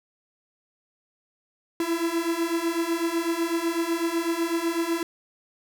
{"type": "beating tone pair", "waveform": "45% pulse", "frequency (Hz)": [330, 338], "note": ["E4", "E4"], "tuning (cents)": [2, 43], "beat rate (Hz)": 8, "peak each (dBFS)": [-28, -26], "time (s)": [1.8, 5.03], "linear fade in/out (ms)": 2, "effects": []}